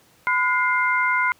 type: tone cluster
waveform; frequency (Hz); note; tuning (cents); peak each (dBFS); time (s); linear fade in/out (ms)
sine; 1008 / 1439 / 2098; B5 / F#6 / C7; +35 / -49 / +4; -22; 0.27-1.32; 0
effects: pink hiss -56 dBFS RMS until 1.39 s + high-pass 100 Hz 12 dB/octave